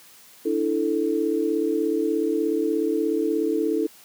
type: chord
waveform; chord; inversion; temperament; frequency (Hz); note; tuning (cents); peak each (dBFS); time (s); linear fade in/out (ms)
sine; D suspended second; none; just; 293.7 / 330.4 / 440.5; D4 / E4 / A4; 0 / +4 / +2; -26 / -24 / -24; 0.45-3.87; 10
effects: white hiss -50 dBFS RMS until 4.04 s + high-pass 150 Hz 12 dB/octave